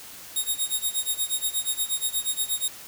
5% pulse tone with tremolo, 3729 Hz, A#7, in tune, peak -14 dBFS, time 0.36-2.68 s, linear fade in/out 2 ms, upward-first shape sine, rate 8.4 Hz, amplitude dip 90%, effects white hiss -43 dBFS RMS until 2.87 s

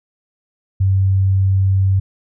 sine tone, 96.1 Hz, G2, 34 cents flat, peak -11 dBFS, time 0.8-2 s, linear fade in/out 10 ms, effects none

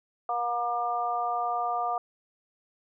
harmonic tone with a mistuned harmonic, 239.2 Hz, A#3, 45 cents sharp, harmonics 2 / 3 / 4 / 5, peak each -40 / -28 / -37 / -31 dBFS, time 0.29-1.98 s, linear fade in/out 2 ms, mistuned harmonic 4, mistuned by -17 cents, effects none

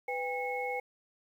sine tone cluster, 497.8 / 803 / 2186 Hz, B4 / G5 / C#7, +14 / +41 / -25 cents, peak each -36 / -36 / -37 dBFS, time 0.08-0.8 s, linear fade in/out 5 ms, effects 10-bit

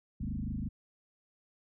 sine tone with frequency modulation, 141.6 Hz, C#3, 37 cents sharp, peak -33 dBFS, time 0.2-0.69 s, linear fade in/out 10 ms, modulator 25.7 Hz, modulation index 4.1, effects none

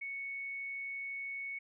sine tone, 2217 Hz, C#7, in tune, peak -38 dBFS, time 0.01-1.59 s, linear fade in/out 10 ms, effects none

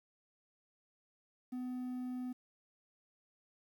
triangle tone with quantisation, 251.2 Hz, B3, 30 cents sharp, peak -36 dBFS, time 1.52-2.33 s, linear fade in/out 10 ms, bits 11, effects none

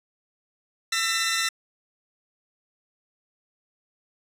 15% pulse tone cluster, 1339 / 1812 / 2000 Hz, E6 / A#6 / B6, +27 / -50 / +21 cents, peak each -21 dBFS, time 0.92-1.49 s, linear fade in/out 5 ms, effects low-pass 12000 Hz 12 dB/octave

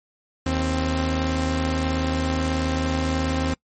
sawtooth tone pair together, 78.5 / 263.2 Hz, D#2 / C4, +16 / +10 cents, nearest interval octave + major sixth, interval 2094 cents, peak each -20 / -20 dBFS, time 0.46-3.54 s, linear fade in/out 5 ms, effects noise-tail reverb RT60 0.1 s tail -25 dB re dry + MP3 32 kbps

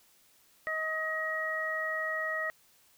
harmonic tone, 632 Hz, D#5, 27 cents sharp, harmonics 1 / 2 / 3, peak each -37 / -38 / -32 dBFS, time 0.67-2.5 s, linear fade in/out 0 ms, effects white hiss -64 dBFS RMS until 2.97 s

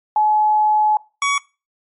sine / 25% pulse tone pair in turn, 852 / 1125.8 Hz, G#5 / C#6, +44 / +26 cents, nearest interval perfect fourth, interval 482 cents, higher second, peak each -12 dBFS, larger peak neither, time 0.16-0.97 / 1.22-1.38 s, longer first, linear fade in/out 2 ms, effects noise-tail reverb RT60 0.3 s tail -21 dB re dry + MP3 48 kbps

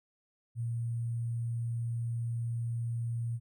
sine tone with sample-and-hold, 116.9 Hz, A#2, 5 cents sharp, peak -31 dBFS, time 0.55-3.4 s, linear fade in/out 50 ms, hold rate 8820 Hz, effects none

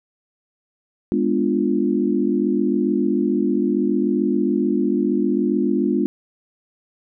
sine chord, G# diminished seventh, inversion none, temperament equal with one note detuned, 206.2 / 246.9 / 293.7 / 349.2 Hz, G#3 / B3 / D4 / F4, -12 / 0 / 0 / 0 cents, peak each -22 dBFS, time 1.12-6.06 s, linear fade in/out 0 ms, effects none

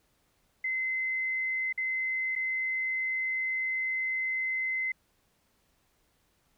sine tone with dropouts, 2056 Hz, C7, 31 cents flat, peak -28 dBFS, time 0.64-4.92 s, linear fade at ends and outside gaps 5 ms, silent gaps 1.727-1.776 / 2.354-2.36 s, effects pink hiss -71 dBFS RMS until 6.57 s

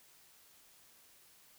silence, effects white hiss -63 dBFS RMS until 1.58 s

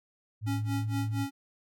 sine tone with pitch glide, 107.5 to 108.62 Hz, A2 to A2, -40 to -22 cents, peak -29 dBFS, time 0.41-1.27 s, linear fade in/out 50 ms, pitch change +18 cents, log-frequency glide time 0.68-0.89 s
square tone with tremolo, 277.2 Hz, C#4, in tune, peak -31 dBFS, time 0.46-1.31 s, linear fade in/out 20 ms, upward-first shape sine, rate 4.3 Hz, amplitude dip 95%
effects none

